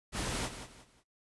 pink noise with echo, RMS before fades -35 dBFS, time 0.12-0.5 s, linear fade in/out 50 ms, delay 180 ms, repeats 3, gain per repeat -10 dB, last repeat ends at 1.04 s, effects noise-tail reverb RT60 0.2 s tail -25 dB re dry + resampled to 24000 Hz

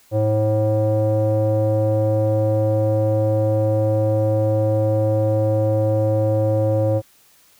square tone with low-pass filter, 107.9 Hz, A2, 33 cents flat, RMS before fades -18 dBFS, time 0.11-7.02 s, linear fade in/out 50 ms, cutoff 580 Hz, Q 6.3, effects white hiss -54 dBFS RMS until 7.59 s

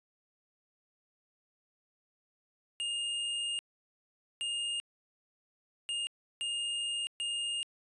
square tone bursts at uneven times, 2831 Hz, F7, 23 cents sharp, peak -33 dBFS, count 5, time 2.8-3.59 / 4.41-4.8 / 5.89-6.07 / 6.41-7.07 / 7.2-7.63 s, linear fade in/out 0 ms, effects resampled to 24000 Hz

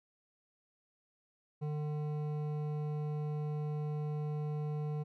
sine tone with hard clipping, 150 Hz, D3, 37 cents sharp, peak -36 dBFS, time 1.61-5.04 s, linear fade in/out 20 ms, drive 11 dB, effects none

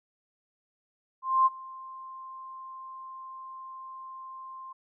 sine tone with ADSR envelope, 1051 Hz, C6, 7 cents sharp, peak -17 dBFS, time 1.22-4.73 s, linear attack 240 ms, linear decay 28 ms, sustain -23 dB, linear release 9 ms, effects none

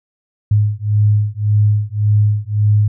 sine beating tone pair, 104 / 105.8 Hz, G#2 / G#2, +3 / +33 cents, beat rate 1.8 Hz, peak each -14 dBFS, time 0.51-2.88 s, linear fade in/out 5 ms, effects none

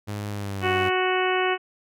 sawtooth tone with pitch glide, 103.5 to 97.13 Hz, G#2 to G2, -5 to -15 cents, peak -25 dBFS, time 0.07-0.9 s, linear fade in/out 20 ms, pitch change -110 cents, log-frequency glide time 0.3-0.62 s
harmonic tone, 370 Hz, F#4, in tune, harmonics 1 / 2 / 3 / 4 / 5 / 6 / 7 / 8, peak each -24 / -27 / -29 / -30 / -31 / -32 / -32 / -33 dBFS, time 0.61-1.58 s, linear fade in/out 50 ms
effects none

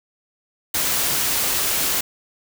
white noise, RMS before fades -21 dBFS, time 0.74-2.01 s, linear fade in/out 5 ms, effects none

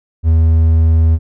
triangle tone, 80.9 Hz, E2, 32 cents flat, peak -5 dBFS, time 0.23-1.19 s, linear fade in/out 50 ms, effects none

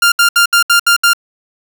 sawtooth tone bursts, 1396.9 Hz, F6, in tune, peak -3 dBFS, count 7, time 0.02-1.134 s, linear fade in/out 5 ms, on 100 ms, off 69 ms, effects none

